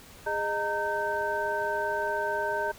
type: tone cluster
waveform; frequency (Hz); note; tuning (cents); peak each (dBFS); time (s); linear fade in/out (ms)
sine; 411.9 / 616 / 919 / 1544; G#4 / D#5 / A#5 / G6; -14 / -17 / -25 / -27; -34 / -32 / -31 / -32; 0.26-2.72; 10
effects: pink hiss -50 dBFS RMS until 2.78 s